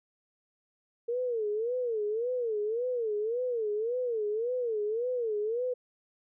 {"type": "tone with vibrato", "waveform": "sine", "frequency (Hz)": 458, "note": "A#4", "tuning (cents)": -31, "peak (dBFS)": -28, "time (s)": [1.08, 5.74], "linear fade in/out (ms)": 10, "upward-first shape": "sine", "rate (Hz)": 1.8, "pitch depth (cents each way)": 170, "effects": []}